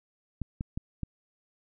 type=clicks; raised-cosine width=5 ms; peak=-20 dBFS; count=4; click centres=0.417 / 0.609 / 0.775 / 1.033 s; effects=none